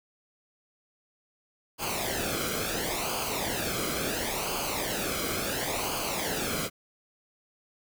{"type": "noise with flanger", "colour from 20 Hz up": "pink", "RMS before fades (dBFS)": -31, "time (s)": [1.78, 6.7], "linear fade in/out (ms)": 50, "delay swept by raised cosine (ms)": [0.53, 1.12], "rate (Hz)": 0.72, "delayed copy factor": -0.7, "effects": []}